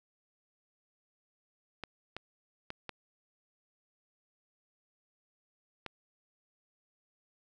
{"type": "clicks", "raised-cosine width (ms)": 0.3, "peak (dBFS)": -23, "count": 5, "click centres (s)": [1.837, 2.166, 2.704, 2.893, 5.863], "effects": []}